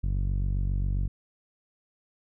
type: tone with low-pass filter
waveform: sawtooth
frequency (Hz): 47.43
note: F#1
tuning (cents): +44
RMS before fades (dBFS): -27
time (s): 0.03-1.08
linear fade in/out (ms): 10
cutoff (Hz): 140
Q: 0.91
effects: none